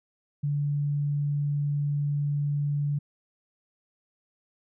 sine tone, 144.8 Hz, D3, 24 cents flat, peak -24 dBFS, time 0.43-2.99 s, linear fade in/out 10 ms, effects none

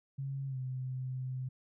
sine tone with pitch glide, 136.6 to 129.08 Hz, C#3 to C3, -25 to -23 cents, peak -35 dBFS, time 0.18-1.49 s, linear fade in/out 10 ms, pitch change -98 cents, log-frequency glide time 0.47-0.58 s, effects none

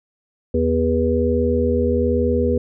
harmonic tone, 81.1 Hz, E2, 28 cents flat, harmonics 1 / 3 / 5 / 6, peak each -21 / -21 / -22 / -20 dBFS, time 0.54-2.58 s, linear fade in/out 5 ms, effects none

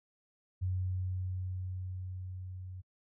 sine tone with level ramp, 92.3 Hz, F#2, 4 cents flat, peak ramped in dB -30 to -42 dBFS, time 0.61-2.82 s, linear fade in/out 20 ms, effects noise-tail reverb RT60 0.1 s tail -26 dB re dry

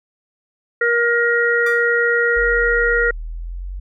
harmonic tone, 472.3 Hz, A#4, 23 cents sharp, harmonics 1 / 3 / 4, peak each -18 / -18 / -18 dBFS, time 0.81-3.11 s, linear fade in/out 5 ms
sawtooth tone with exponential decay, 1174.7 Hz, D6, in tune, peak -24 dBFS, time 1.66-1.91 s, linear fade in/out 5 ms, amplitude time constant 54 ms
sine exponential two-way sweep, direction down then up, 47.28 to 35.26 to 47.28 Hz, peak -25 dBFS, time 2.36-3.8 s, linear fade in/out 10 ms, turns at 2.84 s
effects none

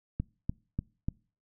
click train, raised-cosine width 5 ms, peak -18 dBFS, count 4, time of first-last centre 0.2-1.085 s, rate 3.39 Hz, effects noise-tail reverb RT60 0.4 s tail -25 dB re dry

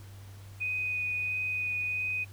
sine tone with vibrato, 2489 Hz, D#7, in tune, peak -29 dBFS, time 0.6-2.25 s, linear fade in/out 20 ms, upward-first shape sine, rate 1.5 Hz, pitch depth 9 cents each way, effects added 98 Hz sine -45 dBFS peak until 2.32 s + pink hiss -56 dBFS RMS until 2.32 s

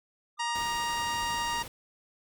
triangle tone with tremolo, 1208 Hz, D6, 48 cents sharp, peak -35 dBFS, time 0.37-1.64 s, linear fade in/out 50 ms, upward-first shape triangle, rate 9.8 Hz, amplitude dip 60%
harmonic tone, 940 Hz, A#5, 14 cents sharp, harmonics 1 / 2 / 3 / 4 / 5 / 6 / 7 / 8 / 9 / 10, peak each -31 / -36 / -38 / -43 / -43 / -43 / -49 / -48 / -51 / -50 dBFS, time 0.39-1.63 s, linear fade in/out 10 ms
pink noise, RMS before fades -43 dBFS, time 0.55-1.68 s, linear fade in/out 2 ms
effects none

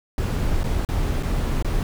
brown noise with dropouts, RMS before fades -22 dBFS, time 0.18-1.83 s, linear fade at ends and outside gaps 1 ms, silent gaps 0.633-0.64 / 0.85-0.888 / 1.227-1.232 / 1.625-1.646 s, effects none

